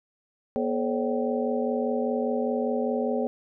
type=tone cluster; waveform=sine; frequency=241.1 / 429.5 / 532 / 577 / 768 Hz; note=B3 / A4 / C5 / D5 / G5; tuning=-41 / -42 / +29 / -31 / -36 cents; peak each=-28 / -29 / -30 / -33 / -35 dBFS; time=0.56-3.27 s; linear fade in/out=0 ms; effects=none